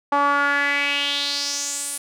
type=tone with band-pass filter sweep; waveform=sawtooth; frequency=284.7 Hz; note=C#4; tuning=46 cents sharp; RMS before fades=-22 dBFS; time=0.12-1.98 s; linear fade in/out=5 ms; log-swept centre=960 to 10000 Hz; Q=4.2; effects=none